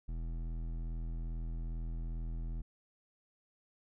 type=tone with hard clipping; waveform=sine; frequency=41.2 Hz; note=E1; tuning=in tune; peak=-38 dBFS; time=0.08-2.62 s; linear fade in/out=10 ms; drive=12 dB; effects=none